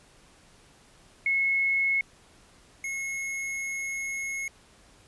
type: tone pair in turn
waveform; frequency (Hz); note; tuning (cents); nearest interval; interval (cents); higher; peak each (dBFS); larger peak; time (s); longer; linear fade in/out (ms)
sine / square; 2182 / 2173; C#7 / C#7; -28 / -35; unison; 7; first; -22 / -31; first; 1.26-2.01 / 2.84-4.48; second; 2
effects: pink hiss -57 dBFS RMS until 5.07 s + resampled to 24000 Hz